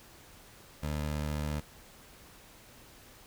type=tone; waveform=20% pulse; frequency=74.9 Hz; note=D2; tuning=35 cents sharp; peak=-27 dBFS; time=0.82-1.61 s; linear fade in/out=20 ms; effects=pink hiss -55 dBFS RMS until 3.26 s